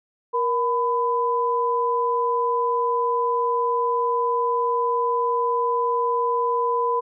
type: tone pair together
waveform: sine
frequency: 472.7 / 1001.6 Hz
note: A#4 / B5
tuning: +24 / +24 cents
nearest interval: octave + minor second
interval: 1300 cents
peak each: -23 / -21 dBFS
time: 0.33-7.01 s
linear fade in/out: 20 ms
effects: none